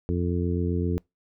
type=harmonic tone; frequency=87.6 Hz; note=F2; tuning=6 cents sharp; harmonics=1 / 2 / 3 / 4 / 5; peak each=-26 / -29 / -31 / -32 / -33 dBFS; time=0.09-0.98 s; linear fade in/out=0 ms; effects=noise-tail reverb RT60 0.2 s tail -26 dB re dry